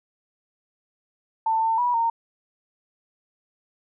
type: tone with pitch steps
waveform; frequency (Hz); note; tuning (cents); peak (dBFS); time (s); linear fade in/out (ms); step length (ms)
sine; 892 / 899 / 974 / 920; A5 / A5 / B5 / A#5; +23 / +37 / -24 / -23; -19; 1.46-2.1; 5; 160
effects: none